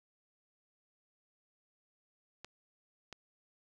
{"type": "clicks", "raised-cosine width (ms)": 0.2, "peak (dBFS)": -28, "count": 2, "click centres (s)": [2.446, 3.127], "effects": ["11-bit"]}